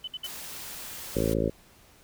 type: tone bursts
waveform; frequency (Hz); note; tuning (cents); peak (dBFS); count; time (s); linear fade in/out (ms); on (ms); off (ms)
sine; 3017; F#7; +33; -32; 3; 0.04-0.268; 5; 36; 60
type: noise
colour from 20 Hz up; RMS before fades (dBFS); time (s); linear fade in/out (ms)
white; -40; 0.24-1.34; 5
type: harmonic tone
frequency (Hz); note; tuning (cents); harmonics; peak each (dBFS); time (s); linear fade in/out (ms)
55; A1; 0; 1 / 2 / 3 / 4 / 5 / 6 / 7 / 8 / 9 / 10; -33 / -33 / -33 / -33 / -33 / -33 / -33 / -33 / -33 / -33; 1.15-1.5; 10
effects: pink hiss -57 dBFS RMS until 2.03 s